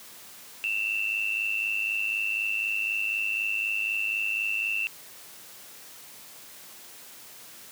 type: tone pair together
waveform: sine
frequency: 2637 / 2741 Hz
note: E7 / F7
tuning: 0 / -33 cents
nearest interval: minor second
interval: 67 cents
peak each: -28 / -29 dBFS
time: 0.64-4.87 s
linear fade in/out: 0 ms
effects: white hiss -47 dBFS RMS until 7.71 s + high-pass 100 Hz 12 dB/octave